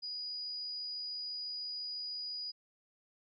sine tone, 4913 Hz, D#8, 23 cents flat, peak -38 dBFS, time 0.02-2.52 s, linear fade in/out 20 ms, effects none

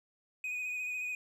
triangle tone with vibrato, 2489 Hz, D#7, in tune, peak -33 dBFS, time 0.44-1.15 s, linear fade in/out 2 ms, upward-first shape triangle, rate 14 Hz, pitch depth 32 cents each way, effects none

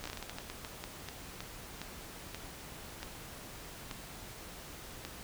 slowing click train, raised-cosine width 0.2 ms, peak -23 dBFS, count 19, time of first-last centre 0.04-5.05 s, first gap 15 ms, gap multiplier 1.29, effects pink hiss -48 dBFS RMS until 5.23 s

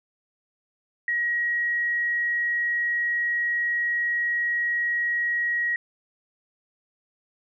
sine tone, 1900 Hz, A#6, 33 cents sharp, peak -22 dBFS, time 1.08-5.76 s, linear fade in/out 2 ms, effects none

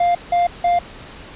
triangle tone bursts, 700 Hz, F5, 4 cents sharp, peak -11 dBFS, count 3, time 0-0.79 s, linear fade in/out 5 ms, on 150 ms, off 170 ms, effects pink hiss -38 dBFS RMS until 1.35 s + resampled to 8000 Hz

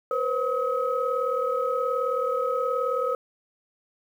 sine tone cluster, 487.2 / 526 / 1274 Hz, B4 / C5 / D#6, -24 / +9 / +41 cents, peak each -27 dBFS, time 0.11-3.15 s, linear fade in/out 2 ms, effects tanh soft clip ceiling -13 dBFS + 9-bit

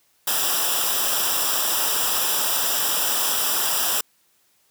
white noise with comb filter, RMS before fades -22 dBFS, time 0.27-4.01 s, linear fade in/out 5 ms, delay 0.46 ms, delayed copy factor -0.8, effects white hiss -63 dBFS RMS until 4.7 s + high-pass 60 Hz 12 dB/octave

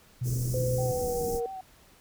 sine tone, 123.47 Hz, B2, in tune, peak -27 dBFS, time 0.21-0.92 s, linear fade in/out 10 ms
pink band-stop noise, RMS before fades -36 dBFS, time 0.23-1.41 s, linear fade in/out 50 ms, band 480 to 5400 Hz, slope 48 dB/octave
sine tone with pitch glide, 509 to 469.5 Hz, C5 to A#4, -48 to +12 cents, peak -28 dBFS, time 0.54-1.46 s, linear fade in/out 2 ms, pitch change -140 cents, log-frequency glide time 0.86-1.29 s
sine tone with vibrato, 760 Hz, F#5, 46 cents sharp, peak -36 dBFS, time 0.78-1.61 s, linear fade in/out 5 ms, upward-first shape sine, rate 5.8 Hz, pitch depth 26 cents each way
effects pink hiss -58 dBFS RMS until 2 s

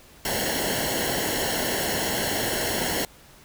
pink noise with comb filter, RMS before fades -26 dBFS, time 0.25-3.05 s, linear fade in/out 2 ms, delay 0.82 ms, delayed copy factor -0.8, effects pink hiss -51 dBFS RMS until 3.44 s

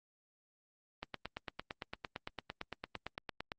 click train, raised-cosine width 0.3 ms, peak -23 dBFS, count 23, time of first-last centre 1.03-3.519 s, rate 8.84 Hz, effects Opus 32 kbps

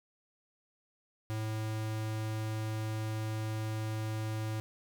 square tone, 109.2 Hz, A2, 13 cents flat, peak -34 dBFS, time 1.3-4.6 s, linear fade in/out 0 ms, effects none

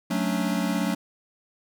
square chord, D major seventh, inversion first, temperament equal, 185 / 220 / 277.2 / 293.7 Hz, F#3 / A3 / C#4 / D4, 0 / 0 / 0 / 0 cents, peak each -28 / -29 / -31 / -33 dBFS, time 0.1-0.95 s, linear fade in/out 10 ms, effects none

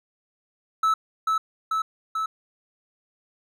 triangle tone with echo, 1306 Hz, E6, 17 cents flat, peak -16 dBFS, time 0.83-0.94 s, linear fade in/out 5 ms, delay 440 ms, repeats 3, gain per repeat -2 dB, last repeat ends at 2.26 s, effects none

